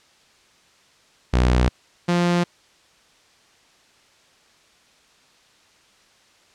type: tone pair in turn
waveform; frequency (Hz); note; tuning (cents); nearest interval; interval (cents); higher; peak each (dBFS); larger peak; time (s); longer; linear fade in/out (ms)
sawtooth; 61.74 / 174.63; B1 / F3; 0 / 0; octave + tritone; 1800; second; -11 / -13; first; 1.33-1.69 / 2.08-2.44; neither; 10
effects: white hiss -56 dBFS RMS until 6.54 s + low-pass 6000 Hz 12 dB/octave